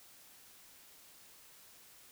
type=silence; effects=white hiss -59 dBFS RMS until 2.11 s